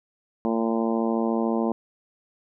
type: harmonic tone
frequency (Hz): 113.8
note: A#2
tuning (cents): -41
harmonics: 2 / 3 / 4 / 5 / 6 / 7 / 8 / 9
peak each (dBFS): -24 / -28 / -30 / -32 / -34 / -35 / -36 / -37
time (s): 0.45-1.72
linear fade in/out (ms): 0
effects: none